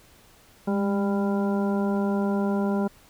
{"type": "harmonic tone with a mistuned harmonic", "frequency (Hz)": 198.4, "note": "G3", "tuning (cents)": 21, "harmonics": [1, 2, 3, 4, 5, 7], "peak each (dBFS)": [-23, -29, -33, -35, -37, -40], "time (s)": [0.67, 2.88], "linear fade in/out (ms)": 10, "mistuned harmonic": 1, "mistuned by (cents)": 39, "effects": ["pink hiss -55 dBFS RMS until 3.09 s"]}